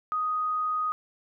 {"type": "tone", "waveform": "sine", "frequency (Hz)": 1247, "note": "D#6", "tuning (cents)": 3, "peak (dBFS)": -25, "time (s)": [0.12, 0.92], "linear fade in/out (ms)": 0, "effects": []}